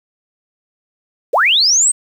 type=linear sweep; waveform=sine; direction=up; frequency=376.6 to 8460 Hz; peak=-9 dBFS; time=1.33-1.92 s; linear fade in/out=10 ms; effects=7-bit